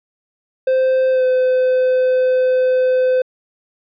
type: tone with pitch glide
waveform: triangle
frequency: 520 to 511.1 Hz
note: C5 to C5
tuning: -11 to -41 cents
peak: -10 dBFS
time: 0.67-3.22 s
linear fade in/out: 5 ms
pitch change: -30 cents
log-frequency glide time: 1.11-1.24 s
effects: resampled to 11025 Hz